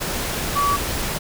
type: tone in noise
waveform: sine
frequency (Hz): 1142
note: D6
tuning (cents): -49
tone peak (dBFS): -17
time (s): 0.55-0.77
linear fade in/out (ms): 20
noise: pink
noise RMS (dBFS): -25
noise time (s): 0-1.19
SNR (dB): +5
effects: none